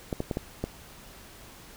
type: clicks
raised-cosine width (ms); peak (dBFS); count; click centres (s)
2; -15; 5; 0.128 / 0.204 / 0.312 / 0.371 / 0.64
effects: pink hiss -49 dBFS RMS until 1.76 s